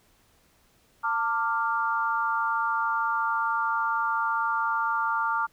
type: chord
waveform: sine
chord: D minor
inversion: second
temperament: equal with one note detuned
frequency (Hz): 901.1 / 1174.7 / 1396.9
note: A5 / D6 / F6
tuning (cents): +41 / 0 / 0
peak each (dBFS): -28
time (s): 1.03-5.47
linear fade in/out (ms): 20
effects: pink hiss -63 dBFS RMS until 5.52 s